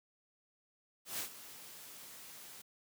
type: noise with ADSR envelope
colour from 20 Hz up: white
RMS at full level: -38 dBFS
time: 1.05-2.62 s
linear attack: 140 ms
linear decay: 100 ms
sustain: -14 dB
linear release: 8 ms
effects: high-pass 100 Hz 12 dB/octave